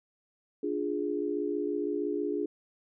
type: chord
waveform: sine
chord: D diminished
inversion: none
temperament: equal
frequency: 293.7 / 349.2 / 415.3 Hz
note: D4 / F4 / Ab4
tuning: 0 / 0 / 0 cents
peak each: -33 / -34 / -32 dBFS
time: 0.63-2.46 s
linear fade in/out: 5 ms
effects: none